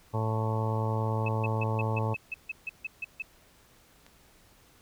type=harmonic tone; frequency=110.3 Hz; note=A2; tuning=5 cents sharp; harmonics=1 / 2 / 3 / 4 / 5 / 6 / 7 / 8 / 9 / 10; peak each=-28 / -38 / -42 / -37 / -38 / -43 / -45 / -36 / -44 / -41 dBFS; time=0.13-2.15 s; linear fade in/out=20 ms
type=tone bursts; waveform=sine; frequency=2599 Hz; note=E7; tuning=25 cents flat; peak=-31 dBFS; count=12; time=1.26-3.222 s; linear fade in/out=5 ms; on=26 ms; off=150 ms
type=click; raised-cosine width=0.2 ms; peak=-34 dBFS; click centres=4.065 s
effects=pink hiss -60 dBFS RMS until 4.81 s